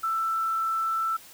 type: tone with frequency modulation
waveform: sine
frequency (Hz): 1329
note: E6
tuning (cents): +14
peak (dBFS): -24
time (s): 0.03-1.17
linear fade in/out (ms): 10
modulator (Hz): 40.8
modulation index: 0.21
effects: white hiss -49 dBFS RMS until 1.33 s